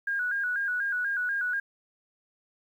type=tone with vibrato; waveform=sine; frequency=1543 Hz; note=G6; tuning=28 cents flat; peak=-26 dBFS; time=0.07-1.6 s; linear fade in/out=5 ms; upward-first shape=square; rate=4.1 Hz; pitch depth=81 cents each way; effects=10-bit